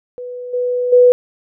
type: tone with level steps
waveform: sine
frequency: 493.9 Hz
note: B4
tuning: in tune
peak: -25 / -15 / -5 dBFS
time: 0.18-1.12 s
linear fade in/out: 0 ms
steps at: 0.53 / 0.92 s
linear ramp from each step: 10 ms
effects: none